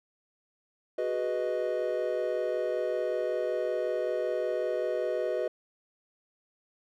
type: chord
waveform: triangle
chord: G# minor seventh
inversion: third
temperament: equal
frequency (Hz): 370 / 415.3 / 493.9 / 622.3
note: F#4 / G#4 / B4 / D#5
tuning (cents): 0 / 0 / 0 / 0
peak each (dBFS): -32 / -35 / -30 / -30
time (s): 0.98-5.48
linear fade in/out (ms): 5
effects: none